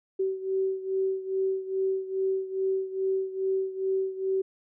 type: beating tone pair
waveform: sine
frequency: 381.7 / 384.1 Hz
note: G4 / G4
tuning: -46 / -35 cents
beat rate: 2.4 Hz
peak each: -27 / -31 dBFS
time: 0.19-4.42 s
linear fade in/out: 10 ms
effects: none